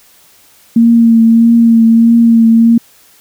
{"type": "tone with vibrato", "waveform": "sine", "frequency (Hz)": 229.8, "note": "A#3", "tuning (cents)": -25, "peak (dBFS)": -3, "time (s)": [0.76, 2.78], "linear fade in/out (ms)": 5, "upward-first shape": "triangle", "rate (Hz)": 1.6, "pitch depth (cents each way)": 28, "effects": ["white hiss -45 dBFS RMS until 3.2 s"]}